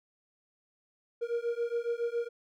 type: beating tone pair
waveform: triangle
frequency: 467.5 / 474.7 Hz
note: A#4 / A#4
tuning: +5 / +31 cents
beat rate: 7.2 Hz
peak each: -31 dBFS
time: 1.21-2.29 s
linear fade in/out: 20 ms
effects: none